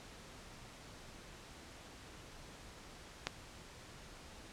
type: click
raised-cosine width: 0.2 ms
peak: -17 dBFS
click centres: 3.27 s
effects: pink hiss -54 dBFS RMS until 4.52 s + low-pass 8000 Hz 12 dB/octave